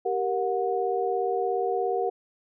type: tone cluster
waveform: sine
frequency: 389.8 / 466.8 / 730 Hz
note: G4 / A#4 / F#5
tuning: -10 / +2 / -24 cents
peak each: -28 dBFS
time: 0.05-2.1 s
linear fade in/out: 10 ms
effects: none